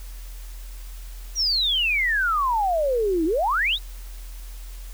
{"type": "exponential two-way sweep", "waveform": "sine", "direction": "down then up", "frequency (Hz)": [5910, 308.4, 4071], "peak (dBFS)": -19, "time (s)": [1.35, 3.79], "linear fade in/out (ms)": 50, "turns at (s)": 3.25, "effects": ["added 42 Hz sine -34 dBFS peak until 4.93 s", "white hiss -48 dBFS RMS until 4.93 s"]}